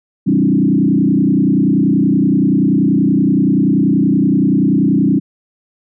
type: tone with frequency modulation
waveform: sine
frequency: 235.4 Hz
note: A#3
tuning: 17 cents sharp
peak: -9 dBFS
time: 0.26-5.2 s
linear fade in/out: 20 ms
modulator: 30.5 Hz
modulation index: 2.5
effects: none